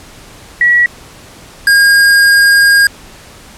sine / square tone pair in turn, 1929 / 1622.1 Hz, B6 / G#6, -41 / -41 cents, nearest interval minor third, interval 300 cents, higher first, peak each -5 dBFS, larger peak neither, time 0.61-0.86 / 1.67-2.87 s, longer second, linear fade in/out 2 ms, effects pink hiss -36 dBFS RMS until 3.57 s + low-pass 11000 Hz 12 dB/octave

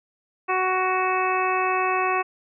harmonic tone, 371.9 Hz, F#4, 9 cents sharp, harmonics 1 / 2 / 3 / 4 / 5 / 6 / 7, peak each -27 / -26 / -24 / -33 / -32 / -34 / -29 dBFS, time 0.48-2.23 s, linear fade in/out 20 ms, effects none

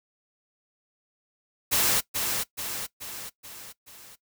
white noise with echo, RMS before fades -23 dBFS, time 1.71-2.01 s, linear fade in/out 20 ms, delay 430 ms, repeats 5, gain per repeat -5 dB, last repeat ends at 4.16 s, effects noise-tail reverb RT60 0.1 s tail -19 dB re dry

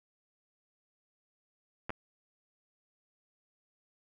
clicks, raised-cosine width 0.5 ms, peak -21 dBFS, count 2, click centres 1.895 / 1.904 s, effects none

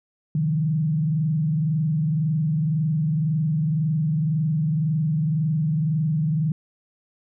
sine tone with frequency modulation, 155.56 Hz, D#3, in tune, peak -19 dBFS, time 0.35-6.52 s, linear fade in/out 2 ms, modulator 21.9 Hz, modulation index 0.65, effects none

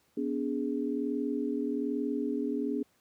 sine chord, G# diminished, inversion first, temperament equal with one note detuned, 246.9 / 288.1 / 415.3 Hz, B3 / D4 / G#4, 0 / -33 / 0 cents, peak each -33 / -32 / -35 dBFS, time 0.17-2.83 s, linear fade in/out 5 ms, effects pink hiss -69 dBFS RMS until 3 s + high-pass 100 Hz 12 dB/octave

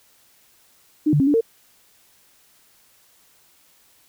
sine tone with pitch steps, 303.5 / 146.9 / 272 / 291.5 / 455 Hz, D#4 / D3 / C#4 / D4 / A#4, -43 / +1 / -33 / -13 / -42 cents, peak -14 dBFS, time 1.06-1.41 s, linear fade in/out 10 ms, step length 70 ms, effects white hiss -57 dBFS RMS until 4.08 s

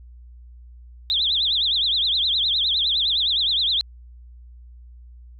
sine tone with vibrato, 3600 Hz, A7, 39 cents sharp, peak -18 dBFS, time 1.1-3.81 s, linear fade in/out 0 ms, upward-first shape triangle, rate 9.7 Hz, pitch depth 250 cents each way, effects added 60 Hz sine -41 dBFS peak until 5.39 s

